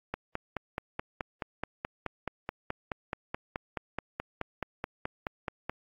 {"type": "click train", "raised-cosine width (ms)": 0.5, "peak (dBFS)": -17, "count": 27, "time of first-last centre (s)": [0.14, 5.696], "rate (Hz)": 4.68, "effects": ["AAC 32 kbps"]}